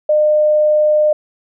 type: tone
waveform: sine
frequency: 606 Hz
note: D#5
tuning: 46 cents flat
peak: -9 dBFS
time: 0.09-1.13 s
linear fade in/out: 5 ms
effects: none